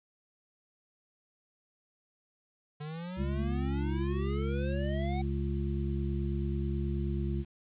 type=exponential sweep; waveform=square; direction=up; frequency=146.83 to 760 Hz; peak=-38 dBFS; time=2.8-5.22 s; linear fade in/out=10 ms
type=harmonic tone; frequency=69.3 Hz; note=C#2; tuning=in tune; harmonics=1 / 2 / 3 / 5; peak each=-32 / -35 / -37 / -39 dBFS; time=3.16-7.45 s; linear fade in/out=50 ms
effects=resampled to 8000 Hz + 10-bit